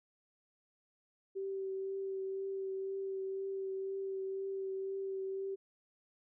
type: tone with vibrato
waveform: sine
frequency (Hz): 386.4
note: G4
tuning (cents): -25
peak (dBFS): -36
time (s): 1.35-5.56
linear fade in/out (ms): 20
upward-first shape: triangle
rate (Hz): 2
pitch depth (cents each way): 16
effects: none